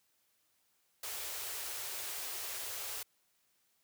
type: band-stop noise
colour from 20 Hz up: white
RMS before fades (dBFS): -41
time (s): 1.03-3.03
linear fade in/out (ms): 5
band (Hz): 100 to 350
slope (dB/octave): 48
effects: white hiss -75 dBFS RMS until 3.83 s + high-pass 60 Hz 12 dB/octave